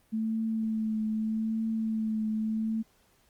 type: tone with vibrato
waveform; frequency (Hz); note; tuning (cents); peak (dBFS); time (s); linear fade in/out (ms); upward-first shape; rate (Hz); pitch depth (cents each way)
sine; 220; A3; 0; -27; 0.12-2.83; 20; triangle; 0.81; 27
effects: pink hiss -66 dBFS RMS until 3.29 s + Opus 32 kbps